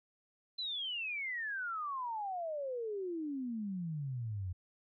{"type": "exponential sweep", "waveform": "sine", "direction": "down", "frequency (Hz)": [4100, 87.3], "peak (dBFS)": -36, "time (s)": [0.58, 4.53], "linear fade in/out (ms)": 10, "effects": []}